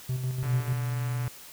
triangle tone with tremolo, 128 Hz, C3, 38 cents flat, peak -24 dBFS, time 0.09-0.73 s, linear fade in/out 5 ms, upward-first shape square, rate 6.8 Hz, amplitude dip 45%
sine tone, 123.47 Hz, B2, in tune, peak -27 dBFS, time 0.43-1.28 s, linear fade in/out 0 ms
click train, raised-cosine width 0.5 ms, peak -27 dBFS, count 124, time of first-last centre 0.43-1.278 s, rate 145 Hz
effects white hiss -47 dBFS RMS until 1.52 s

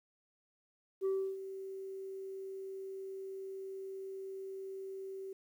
sine tone with ADSR envelope, 385.3 Hz, G4, 30 cents flat, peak -27 dBFS, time 1.01-5.33 s, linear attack 44 ms, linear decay 310 ms, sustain -14 dB, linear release 4 ms, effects tanh soft clip ceiling -29 dBFS + 11-bit

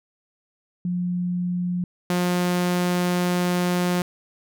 sine / sawtooth tone pair in turn, 178 / 178 Hz, F3 / F3, +33 / +33 cents, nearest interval unison, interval 0 cents, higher neither, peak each -22 / -16 dBFS, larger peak second, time 0.85-1.84 / 2.1-4.02 s, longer second, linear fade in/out 2 ms, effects none

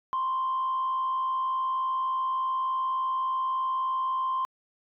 sine tone with frequency modulation, 1046.5 Hz, C6, in tune, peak -24 dBFS, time 0.13-4.45 s, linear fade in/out 0 ms, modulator 63.4 Hz, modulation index 0.33, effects tanh soft clip ceiling -22 dBFS

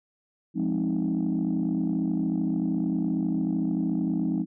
sine chord, F minor seventh, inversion none, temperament equal, 174.61 / 207.7 / 261.6 / 311.1 Hz, F3 / Ab3 / C4 / Eb4, 0 / 0 / 0 / 0 cents, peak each -28 / -28 / -28 / -28 dBFS, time 0.54-4.46 s, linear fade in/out 50 ms, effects tanh soft clip ceiling -18 dBFS

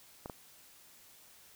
clicks, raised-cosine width 1 ms, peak -27 dBFS, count 2, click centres 0.259 / 0.298 s, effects white hiss -59 dBFS RMS until 1.55 s

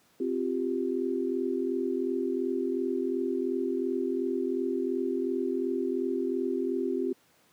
sine chord, C suspended fourth, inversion none, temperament equal, 261.6 / 349.2 / 392 Hz, C4 / F4 / G4, 0 / 0 / 0 cents, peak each -31 dBFS, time 0.2-7.13 s, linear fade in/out 5 ms, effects pink hiss -64 dBFS RMS until 7.52 s + high-pass 150 Hz 12 dB/octave

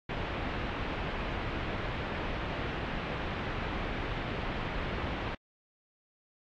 pink low-pass noise, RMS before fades -35 dBFS, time 0.09-5.35 s, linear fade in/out 5 ms, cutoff 3000 Hz, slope 24 dB/octave, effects AAC 64 kbps

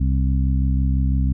harmonic tone, 66 Hz, C2, 16 cents sharp, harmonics 1 / 2 / 3 / 4, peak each -17 / -23 / -27 / -29 dBFS, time 0-1.33 s, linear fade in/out 10 ms, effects none

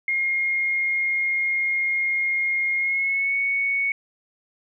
sine tone with pitch glide, 2138 to 2221 Hz, C7 to C#7, +37 to +3 cents, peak -20 dBFS, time 0.08-3.92 s, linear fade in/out 2 ms, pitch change +66 cents, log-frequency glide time 2.76-3.35 s, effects none

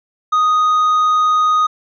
triangle tone, 1244.5 Hz, D#6, in tune, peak -9 dBFS, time 0.32-1.67 s, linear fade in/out 10 ms, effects resampled to 16000 Hz

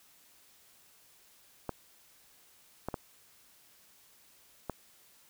clicks, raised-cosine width 1 ms, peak -20 dBFS, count 4, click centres 1.693 / 2.886 / 2.942 / 4.697 s, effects white hiss -62 dBFS RMS until 5.29 s

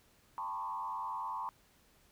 sine tone with frequency modulation, 987.8 Hz, B5, in tune, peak -36 dBFS, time 0.38-1.49 s, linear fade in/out 0 ms, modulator 90.2 Hz, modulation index 1.4, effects pink hiss -67 dBFS RMS until 2.11 s

